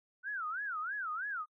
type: tone with vibrato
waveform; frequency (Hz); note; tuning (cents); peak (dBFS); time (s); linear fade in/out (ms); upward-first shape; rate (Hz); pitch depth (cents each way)
sine; 1443; F#6; -44; -35; 0.23-1.46; 50; sine; 3.1; 280
effects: noise-tail reverb RT60 0.1 s tail -24 dB re dry